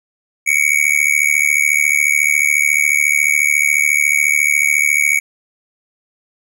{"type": "tone with amplitude modulation", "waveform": "square", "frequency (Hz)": 2241, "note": "C#7", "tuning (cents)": 18, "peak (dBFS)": -8, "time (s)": [0.46, 5.2], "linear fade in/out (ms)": 20, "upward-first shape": "sine", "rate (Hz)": 74.1, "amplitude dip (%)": 100, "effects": []}